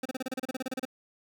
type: tone bursts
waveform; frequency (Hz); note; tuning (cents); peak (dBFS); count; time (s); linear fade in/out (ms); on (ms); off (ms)
25% pulse; 259.4; C4; -15; -27; 15; 0.03-0.853; 5; 25; 32
effects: none